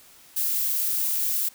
violet noise, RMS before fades -25 dBFS, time 0.36-1.49 s, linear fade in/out 10 ms, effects white hiss -52 dBFS RMS until 1.54 s

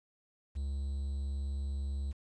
triangle tone with quantisation, 69.3 Hz, C#2, in tune, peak -31 dBFS, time 0.55-2.13 s, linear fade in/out 20 ms, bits 10, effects resampled to 22050 Hz

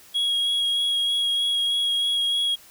triangle tone with vibrato, 3307 Hz, G#7, 8 cents flat, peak -19 dBFS, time 0.14-2.56 s, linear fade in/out 20 ms, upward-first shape sine, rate 3.2 Hz, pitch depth 12 cents each way, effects white hiss -50 dBFS RMS until 2.7 s

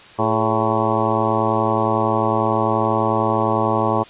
harmonic tone with a mistuned harmonic, 111.2 Hz, A2, 19 cents sharp, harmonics 1 / 2 / 3 / 4 / 5 / 6 / 7 / 8 / 9 / 10, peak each -25 / -25 / -25 / -25 / -25 / -25 / -25 / -25 / -25 / -25 dBFS, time 0.18-4.04 s, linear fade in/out 20 ms, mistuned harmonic 4, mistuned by -82 cents, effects white hiss -43 dBFS RMS until 4.09 s + resampled to 8000 Hz

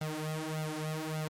sawtooth tone with flanger, 155.7 Hz, D#3, 2 cents sharp, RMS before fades -36 dBFS, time 0.01-1.28 s, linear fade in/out 5 ms, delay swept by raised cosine 1.4 to 4.9 ms, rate 1.7 Hz, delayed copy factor +0.9, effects MP3 64 kbps

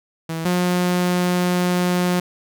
sawtooth tone pair in turn, 163 / 178.87 Hz, E3 / F3, -19 / +42 cents, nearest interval major second, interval 161 cents, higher second, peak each -20 / -13 dBFS, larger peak second, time 0.29-0.45 / 0.45-2.2 s, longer second, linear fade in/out 5 ms, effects none

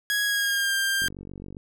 sawtooth tone with pitch glide, 1661.2 to 1590.8 Hz, G#6 to G6, 0 to +25 cents, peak -19 dBFS, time 0.1-1.08 s, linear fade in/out 0 ms, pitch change -75 cents, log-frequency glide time 0.24-0.75 s
click train, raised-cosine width 3 ms, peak -27 dBFS, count 27, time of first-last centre 1.02-1.569 s, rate 47.4 Hz
effects none

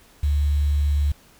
sine tone with quantisation, 72.6 Hz, D2, 19 cents flat, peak -17 dBFS, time 0.23-1.12 s, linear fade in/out 5 ms, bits 7, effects pink hiss -53 dBFS RMS until 1.39 s

